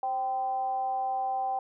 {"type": "tone with frequency modulation", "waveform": "sine", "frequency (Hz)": 778, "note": "G5", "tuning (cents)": -13, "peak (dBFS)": -27, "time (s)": [0.03, 1.59], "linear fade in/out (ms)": 2, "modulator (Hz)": 248, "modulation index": 0.35, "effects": []}